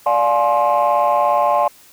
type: chord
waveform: sine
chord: D half-diminished seventh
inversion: none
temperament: just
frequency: 587.3 / 704.8 / 845.8 / 1057.2 Hz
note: D5 / F5 / Ab5 / C6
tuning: 0 / +16 / +31 / +18 cents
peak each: -17 dBFS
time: 0.06-1.68 s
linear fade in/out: 5 ms
effects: tanh soft clip ceiling -7 dBFS + white hiss -47 dBFS RMS until 1.92 s